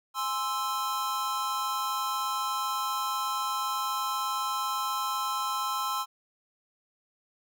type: chord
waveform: square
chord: Ab augmented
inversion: none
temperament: equal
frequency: 830.6 / 1046.5 / 1318.5 Hz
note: Ab5 / C6 / E6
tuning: 0 / 0 / 0 cents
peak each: -38 / -32 / -33 dBFS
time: 0.14-6.06 s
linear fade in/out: 50 ms
effects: none